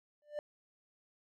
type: tone with exponential growth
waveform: triangle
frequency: 593 Hz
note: D5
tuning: 17 cents sharp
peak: -31 dBFS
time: 0.22-0.39 s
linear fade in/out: 1 ms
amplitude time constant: 35 ms
effects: none